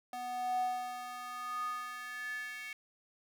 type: tone with high-pass filter sweep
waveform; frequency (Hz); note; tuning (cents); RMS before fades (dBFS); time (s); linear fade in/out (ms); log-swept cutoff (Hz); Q
square; 246.9; B3; 0; -39; 0.13-2.73; 2; 590 to 2100; 8.6
effects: none